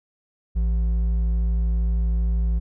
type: tone with hard clipping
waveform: sine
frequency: 56.4 Hz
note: A1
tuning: 44 cents sharp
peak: -20 dBFS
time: 0.55-2.6 s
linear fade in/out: 20 ms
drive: 5 dB
effects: none